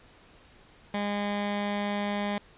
15% pulse tone with notch filter, 204.4 Hz, G#3, 27 cents flat, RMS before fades -30 dBFS, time 0.94-2.38 s, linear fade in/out 2 ms, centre 450 Hz, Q 1.9, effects pink hiss -56 dBFS RMS until 2.57 s + resampled to 8000 Hz

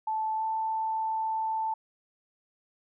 sine tone with pitch glide, 875 to 883.6 Hz, A5 to A5, -10 to +7 cents, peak -27 dBFS, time 0.07-1.74 s, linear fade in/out 5 ms, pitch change +17 cents, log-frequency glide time 0.36-0.44 s, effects none

